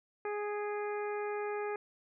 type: harmonic tone with a mistuned harmonic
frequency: 415.3 Hz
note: G#4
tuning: in tune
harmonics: 1 / 2 / 3 / 4 / 5 / 6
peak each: -35 / -41 / -45 / -47 / -49 / -51 dBFS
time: 0.25-1.76 s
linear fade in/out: 2 ms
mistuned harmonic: 6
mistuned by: -38 cents
effects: none